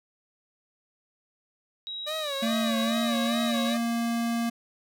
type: tone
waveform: sine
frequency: 3838 Hz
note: A#7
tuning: 50 cents sharp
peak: -33 dBFS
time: 1.87-3.74 s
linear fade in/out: 0 ms
type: tone with vibrato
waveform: sawtooth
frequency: 588 Hz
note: D5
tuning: 2 cents sharp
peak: -27 dBFS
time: 2.06-3.78 s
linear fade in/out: 20 ms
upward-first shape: sine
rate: 2.4 Hz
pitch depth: 130 cents each way
type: tone with pitch glide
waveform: square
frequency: 226.2 to 233 Hz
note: A3 to A#3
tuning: +48 to -1 cents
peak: -26 dBFS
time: 2.42-4.5 s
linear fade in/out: 10 ms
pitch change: +51 cents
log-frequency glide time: 2.85-3.07 s
effects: none